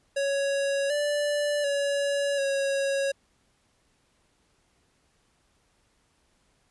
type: tone with pitch steps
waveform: square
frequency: 556 / 585 / 565 / 551 Hz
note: C#5 / D5 / C#5 / C#5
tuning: +5 / -7 / +33 / -11 cents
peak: -25 dBFS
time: 0.16-3.12 s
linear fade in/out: 10 ms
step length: 740 ms
effects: pink hiss -68 dBFS RMS until 6.7 s + resampled to 24000 Hz